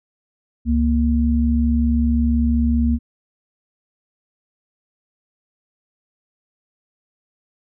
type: tone pair together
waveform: sine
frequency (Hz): 69.8 / 234.6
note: C#2 / A#3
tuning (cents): +13 / +11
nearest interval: octave + major sixth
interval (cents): 2098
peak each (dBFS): -17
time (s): 0.65-2.99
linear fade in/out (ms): 50
effects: none